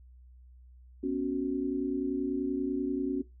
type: chord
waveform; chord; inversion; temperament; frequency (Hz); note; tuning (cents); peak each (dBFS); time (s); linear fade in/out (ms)
sine; B suspended second; none; equal; 246.9 / 277.2 / 370; B3 / C#4 / F#4; 0 / 0 / 0; -36 / -30 / -33; 1.03-3.22; 10
effects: noise-tail reverb RT60 0.2 s tail -17 dB re dry + added 62 Hz sine -51 dBFS peak until 3.4 s